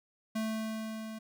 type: tone with level ramp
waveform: square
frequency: 220 Hz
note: A3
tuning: in tune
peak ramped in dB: -31 to -41 dBFS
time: 0.35-1.19 s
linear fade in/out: 10 ms
effects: none